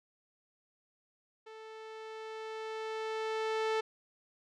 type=tone with level ramp; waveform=sawtooth; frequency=440 Hz; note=A4; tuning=in tune; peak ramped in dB=-44 to -25 dBFS; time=1.46-3.81 s; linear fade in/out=10 ms; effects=low-pass 4000 Hz 12 dB/octave